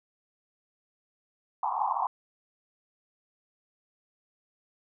white band-pass noise, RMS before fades -29 dBFS, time 1.63-2.07 s, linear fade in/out 2 ms, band 740 to 1100 Hz, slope 96 dB/octave, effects none

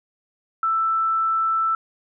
sine tone, 1325 Hz, E6, 9 cents sharp, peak -18 dBFS, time 0.63-1.75 s, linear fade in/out 2 ms, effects none

